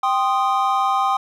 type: chord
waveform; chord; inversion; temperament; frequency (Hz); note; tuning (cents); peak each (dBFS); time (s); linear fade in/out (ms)
triangle; C minor; second; equal with one note detuned; 784 / 1046.5 / 1240.9; G5 / C6 / Eb6; 0 / 0 / -5; -18 / -20 / -19; 0.03-1.17; 5
effects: none